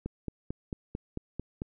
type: click train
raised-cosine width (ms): 3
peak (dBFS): -21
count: 8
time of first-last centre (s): 0.06-1.619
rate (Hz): 4.49
effects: none